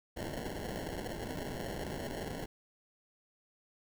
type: noise with sample-and-hold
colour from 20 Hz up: white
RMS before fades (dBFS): -40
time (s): 0.16-2.46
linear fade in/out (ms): 10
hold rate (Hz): 1225
effects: none